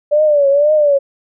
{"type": "tone with vibrato", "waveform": "sine", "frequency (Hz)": 583, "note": "D5", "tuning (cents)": -13, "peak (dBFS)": -8, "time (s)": [0.11, 0.99], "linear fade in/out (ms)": 20, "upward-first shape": "triangle", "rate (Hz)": 2, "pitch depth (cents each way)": 110, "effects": []}